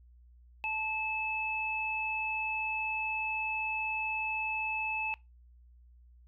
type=tone pair together; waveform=sine; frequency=875 / 2608 Hz; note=A5 / E7; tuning=-10 / -19 cents; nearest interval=octave + perfect fifth; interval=1891 cents; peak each=-37 / -32 dBFS; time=0.64-5.14 s; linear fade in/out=0 ms; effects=noise-tail reverb RT60 0.2 s tail -20 dB re dry + added 60 Hz sine -55 dBFS peak until 6.27 s